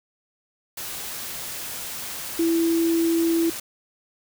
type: tone in noise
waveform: sine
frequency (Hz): 332.2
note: E4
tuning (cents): +13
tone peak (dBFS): -18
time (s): 2.39-3.5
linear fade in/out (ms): 5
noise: white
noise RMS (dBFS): -33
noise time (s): 0.77-3.6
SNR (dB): +12
effects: none